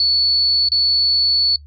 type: tone with dropouts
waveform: sine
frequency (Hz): 4435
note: C#8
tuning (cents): 0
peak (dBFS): -12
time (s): 0-1.56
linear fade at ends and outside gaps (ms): 2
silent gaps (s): 0.687-0.718
effects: noise-tail reverb RT60 0.1 s tail -22 dB re dry + added 73 Hz sine -38 dBFS peak until 1.66 s